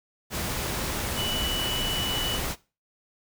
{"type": "tone in noise", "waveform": "sine", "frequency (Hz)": 2960, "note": "F#7", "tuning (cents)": 0, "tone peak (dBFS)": -28, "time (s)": [1.15, 2.4], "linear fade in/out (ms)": 50, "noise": "pink", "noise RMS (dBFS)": -30, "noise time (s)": [0.3, 2.56], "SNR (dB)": -1, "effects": ["noise-tail reverb RT60 0.3 s tail -19 dB re dry"]}